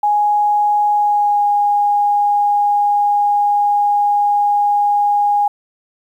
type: tone with pitch glide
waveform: sine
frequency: 830.6 to 821.5 Hz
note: G#5 to G#5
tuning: 0 to -19 cents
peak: -11 dBFS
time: 0.03-5.48 s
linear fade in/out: 5 ms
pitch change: -19 cents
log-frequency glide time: 0.93-1.46 s
effects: 8-bit